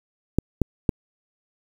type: clicks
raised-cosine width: 3 ms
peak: -5 dBFS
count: 3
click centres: 0.386 / 0.617 / 0.892 s
effects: 7-bit